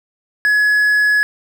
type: tone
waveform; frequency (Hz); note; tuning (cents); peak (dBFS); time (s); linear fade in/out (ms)
triangle; 1691; G#6; +31; -9; 0.45-1.23; 0
effects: 7-bit